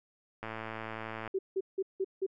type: click train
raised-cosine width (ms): 0.5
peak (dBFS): -24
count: 95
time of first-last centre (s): 0.43-1.277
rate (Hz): 111
type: tone bursts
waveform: sine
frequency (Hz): 383.4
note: G4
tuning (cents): -38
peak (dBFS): -28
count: 5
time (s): 1.34-2.265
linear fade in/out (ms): 10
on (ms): 49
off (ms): 170
effects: none